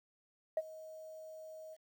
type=tone with ADSR envelope; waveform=sine; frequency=633 Hz; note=D#5; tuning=30 cents sharp; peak=-27 dBFS; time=0.57-1.77 s; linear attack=3 ms; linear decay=41 ms; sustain=-20 dB; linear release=40 ms; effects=tanh soft clip ceiling -26 dBFS + 11-bit